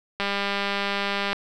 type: click train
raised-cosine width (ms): 0.3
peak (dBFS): -10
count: 227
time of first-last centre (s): 0.2-1.33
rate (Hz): 200
effects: none